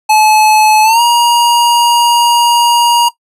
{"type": "tone with pitch glide", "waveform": "square", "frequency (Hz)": [860, 948.7], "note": ["A5", "A#5"], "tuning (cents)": [-40, 30], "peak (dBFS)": -6, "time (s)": [0.09, 3.09], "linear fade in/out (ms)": 10, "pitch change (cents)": 170, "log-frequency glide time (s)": [0.83, 1.01], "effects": ["noise-tail reverb RT60 0.1 s tail -17 dB re dry", "resampled to 32000 Hz"]}